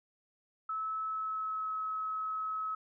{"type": "tone with pitch glide", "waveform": "sine", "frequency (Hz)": [1300, 1285.8], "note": ["E6", "E6"], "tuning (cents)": [-24, -43], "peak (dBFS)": -33, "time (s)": [0.69, 2.75], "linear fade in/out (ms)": 5, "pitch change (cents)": -19, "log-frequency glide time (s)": [1.06, 1.73], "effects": []}